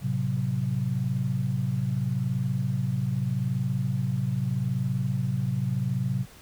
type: chord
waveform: sine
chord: F# diminished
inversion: first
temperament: equal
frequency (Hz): 110 / 130.81 / 185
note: A2 / C3 / F#3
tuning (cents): 0 / 0 / 0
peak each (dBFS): -31 / -26 / -31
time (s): 0.01-6.26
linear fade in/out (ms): 50
effects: pink hiss -51 dBFS RMS until 6.41 s